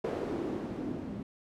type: noise with low-pass filter sweep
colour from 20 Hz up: blue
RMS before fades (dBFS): -36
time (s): 0.04-1.23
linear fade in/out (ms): 5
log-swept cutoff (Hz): 430 to 220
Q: 2.2
effects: none